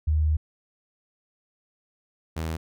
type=tone pair in turn; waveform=sine / sawtooth; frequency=77 / 80.46 Hz; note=D#2 / E2; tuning=-17 / -41 cents; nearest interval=minor second; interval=76 cents; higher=second; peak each=-19 / -24 dBFS; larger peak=first; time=0.07-0.37 / 2.36-2.57 s; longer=first; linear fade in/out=10 ms; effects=none